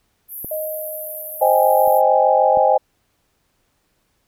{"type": "band-pass noise", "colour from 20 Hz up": "white", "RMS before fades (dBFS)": -32, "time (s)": [0.28, 2.02], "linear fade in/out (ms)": 50, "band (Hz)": [11000, 14000], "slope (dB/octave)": 96}
{"type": "clicks", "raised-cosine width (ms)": 2, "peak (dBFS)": [-19, -25, -19], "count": 3, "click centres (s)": [0.446, 1.876, 2.573]}
{"type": "tone with exponential decay", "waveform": "sine", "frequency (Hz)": 622.3, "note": "D#5", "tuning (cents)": 0, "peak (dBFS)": -21, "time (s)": [0.51, 2.72], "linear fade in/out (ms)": 5, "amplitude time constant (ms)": 480}
{"type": "chord", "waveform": "sine", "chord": "Ab major seventh", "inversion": "first", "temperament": "equal", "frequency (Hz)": [523.3, 622.3, 784, 830.6], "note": ["C5", "Eb5", "G5", "Ab5"], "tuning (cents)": [0, 0, 0, 0], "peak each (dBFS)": -17, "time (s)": [1.41, 2.78], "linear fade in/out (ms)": 10}
{"effects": ["pink hiss -66 dBFS RMS until 4.27 s"]}